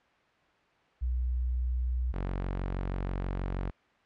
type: tone pair in turn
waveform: sine / sawtooth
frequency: 61.74 / 46.25 Hz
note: B1 / F#1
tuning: 0 / 0 cents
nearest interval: perfect fourth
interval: 500 cents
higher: first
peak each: -27 dBFS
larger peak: neither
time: 1.01-2.13 / 2.13-3.71 s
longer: second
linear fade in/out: 20 ms
effects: white hiss -64 dBFS RMS until 4.05 s + low-pass 2000 Hz 12 dB/octave